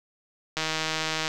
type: click train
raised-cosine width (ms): 0.2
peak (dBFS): -10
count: 113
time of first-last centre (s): 0.57-1.279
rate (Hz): 158
effects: none